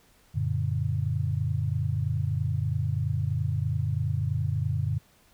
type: chord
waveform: sine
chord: Gb augmented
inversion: none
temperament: just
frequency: 92.5 / 115.62 / 144.53 Hz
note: Gb2 / Bb2 / D3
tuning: 0 / -14 / -27 cents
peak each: -29 dBFS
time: 0.34-4.99 s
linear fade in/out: 20 ms
effects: pink hiss -61 dBFS RMS until 5.33 s